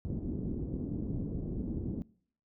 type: low-pass noise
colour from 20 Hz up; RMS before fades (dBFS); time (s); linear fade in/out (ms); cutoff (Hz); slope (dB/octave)
white; -36; 0.05-2.02; 0; 300; 24
effects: noise-tail reverb RT60 0.6 s tail -24 dB re dry